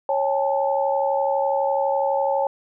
sine tone cluster, 551 / 805 / 877 Hz, C#5 / G5 / A5, -11 / +46 / -6 cents, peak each -21 / -25 / -24 dBFS, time 0.09-2.47 s, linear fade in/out 2 ms, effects none

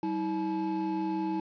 triangle tone cluster, 191.2 / 321 / 860 Hz, G3 / E4 / A5, -43 / -46 / -40 cents, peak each -34 / -28 / -34 dBFS, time 0.03-1.4 s, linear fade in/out 2 ms, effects resampled to 11025 Hz + 9-bit

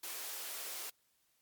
white high-pass noise, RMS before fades -43 dBFS, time 0.03-0.9 s, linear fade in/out 5 ms, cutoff 340 Hz, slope 24 dB/octave, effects white hiss -75 dBFS RMS until 1.41 s + MP3 96 kbps

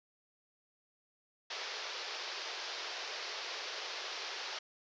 white band-pass noise, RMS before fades -42 dBFS, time 1.5-4.59 s, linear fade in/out 5 ms, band 370 to 5500 Hz, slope 48 dB/octave, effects resampled to 16000 Hz

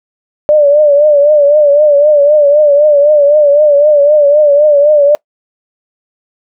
sine tone with vibrato, 587.3 Hz, D5, in tune, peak -3 dBFS, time 0.49-5.15 s, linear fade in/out 0 ms, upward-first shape triangle, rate 3.9 Hz, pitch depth 81 cents each way, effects noise-tail reverb RT60 0.1 s tail -25 dB re dry

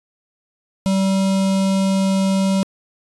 square tone with notch filter, 192.8 Hz, G3, 28 cents flat, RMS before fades -17 dBFS, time 0.86-2.63 s, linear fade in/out 0 ms, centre 1700 Hz, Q 1.3, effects resampled to 24000 Hz

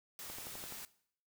white noise, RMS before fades -47 dBFS, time 0.19-0.85 s, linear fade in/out 0 ms
click train, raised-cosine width 1 ms, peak -34 dBFS, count 6, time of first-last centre 0.3-0.724 s, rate 11.8 Hz
effects noise-tail reverb RT60 0.6 s tail -18 dB re dry

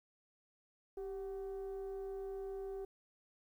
sine tone with frequency modulation, 390.5 Hz, G4, 7 cents flat, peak -39 dBFS, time 0.97-2.85 s, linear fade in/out 5 ms, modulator 357 Hz, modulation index 0.39, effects tanh soft clip ceiling -38 dBFS + 12-bit

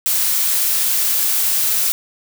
blue noise, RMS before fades -17 dBFS, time 0.06-1.92 s, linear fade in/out 0 ms, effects none

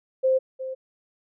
sine tone with echo, 523 Hz, C5, 1 cent flat, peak -17 dBFS, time 0.23-0.39 s, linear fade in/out 20 ms, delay 360 ms, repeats 1, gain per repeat -12 dB, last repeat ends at 0.75 s, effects none

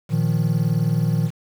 triangle chord, Bb suspended fourth, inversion none, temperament equal, 116.54 / 155.56 / 174.61 Hz, Bb2 / Eb3 / F3, 0 / 0 / 0 cents, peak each -20 / -18 / -22 dBFS, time 0.09-1.31 s, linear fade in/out 50 ms, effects 7-bit

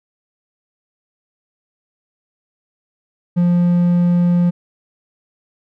triangle tone, 175.1 Hz, F3, 5 cents sharp, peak -9 dBFS, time 3.36-4.51 s, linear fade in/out 20 ms, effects none

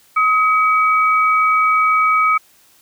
sine tone pair together, 1267 / 2275 Hz, D#6 / C#7, +31 / +44 cents, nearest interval minor seventh, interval 1013 cents, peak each -12 / -18 dBFS, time 0.16-2.38 s, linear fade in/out 10 ms, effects white hiss -52 dBFS RMS until 2.81 s

